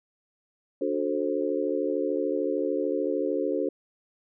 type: chord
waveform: sine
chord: D dominant seventh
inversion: none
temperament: just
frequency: 293.7 / 367.1 / 440.5 / 528.6 Hz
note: D4 / F#4 / A4 / C5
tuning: 0 / -14 / +2 / +18 cents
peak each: -30 dBFS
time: 0.81-3.69 s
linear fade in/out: 5 ms
effects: none